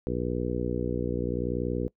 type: harmonic tone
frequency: 60.7 Hz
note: B1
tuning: 29 cents flat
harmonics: 1 / 2 / 3 / 4 / 5 / 6 / 7 / 8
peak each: -35 / -35 / -35 / -35 / -35 / -35 / -35 / -35 dBFS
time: 0.07-1.88 s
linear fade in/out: 0 ms
effects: noise-tail reverb RT60 0.1 s tail -22 dB re dry